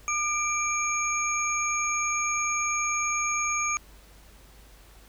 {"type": "tone cluster", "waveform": "sine", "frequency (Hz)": [1208, 2349, 6570], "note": ["D6", "D7", "G#8"], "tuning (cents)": [48, 0, -20], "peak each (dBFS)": -29, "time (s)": [0.08, 3.77], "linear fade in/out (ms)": 0, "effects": ["added 50 Hz sine -51 dBFS peak until 5.08 s", "pink hiss -55 dBFS RMS until 5.08 s"]}